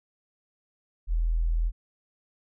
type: tone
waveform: sine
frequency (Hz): 41.2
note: E1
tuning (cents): 0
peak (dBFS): -22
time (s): 1.07-1.72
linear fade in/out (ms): 50
effects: none